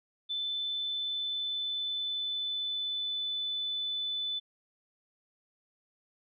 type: tone with pitch glide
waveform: sine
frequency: 3520 to 3500 Hz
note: A7 to A7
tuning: 0 to -10 cents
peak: -31 dBFS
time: 0.29-4.4 s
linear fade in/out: 20 ms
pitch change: -10 cents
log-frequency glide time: 0.71-3.23 s
effects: none